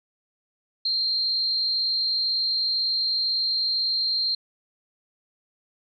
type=tone with amplitude modulation; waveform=sine; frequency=4186 Hz; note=C8; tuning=in tune; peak=-19 dBFS; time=0.85-4.35 s; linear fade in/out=5 ms; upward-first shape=sine; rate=220 Hz; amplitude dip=55%; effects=none